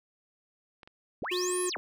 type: clicks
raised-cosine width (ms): 0.3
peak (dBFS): -32 / -34 / -36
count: 3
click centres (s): 0.832 / 0.875 / 1.247
type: linear two-way sweep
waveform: sine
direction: up then down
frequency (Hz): 100 to 11110 to 119.9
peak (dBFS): -32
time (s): 1.22-1.77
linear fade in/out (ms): 0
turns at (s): 1.63
type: tone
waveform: square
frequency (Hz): 361.3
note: F#4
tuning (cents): -41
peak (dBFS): -30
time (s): 1.31-1.7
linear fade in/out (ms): 10
effects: none